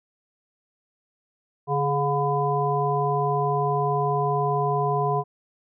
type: harmonic tone with a mistuned harmonic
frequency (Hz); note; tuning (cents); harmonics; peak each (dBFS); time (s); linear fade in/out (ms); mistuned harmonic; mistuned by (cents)
143.4; D3; -41; 1 / 3 / 5 / 7; -26 / -26 / -26 / -26; 1.67-5.24; 50; 3; -47
effects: none